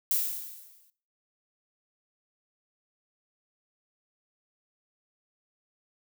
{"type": "noise with exponential decay", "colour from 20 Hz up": "violet", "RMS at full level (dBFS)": -24, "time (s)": [0.11, 0.9], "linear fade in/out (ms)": 1, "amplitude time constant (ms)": 170, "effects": ["noise-tail reverb RT60 0.4 s tail -17 dB re dry"]}